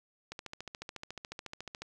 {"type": "click train", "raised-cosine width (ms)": 0.2, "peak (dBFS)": -24, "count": 22, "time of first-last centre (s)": [0.32, 1.82], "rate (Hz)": 14, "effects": []}